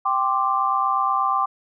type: chord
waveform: sine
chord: G suspended fourth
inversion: none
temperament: equal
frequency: 784 / 1046.5 / 1174.7 Hz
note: G5 / C6 / D6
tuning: 0 / 0 / 0 cents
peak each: -24 / -23 / -21 dBFS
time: 0.05-1.46 s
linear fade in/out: 10 ms
effects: none